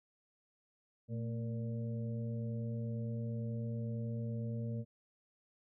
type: harmonic tone with a mistuned harmonic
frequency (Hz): 116.54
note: A#2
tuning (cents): 0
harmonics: 1 / 2 / 4 / 5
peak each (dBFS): -37 / -42 / -49 / -52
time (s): 1.08-4.85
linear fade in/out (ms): 50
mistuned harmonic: 2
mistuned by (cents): -57
effects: none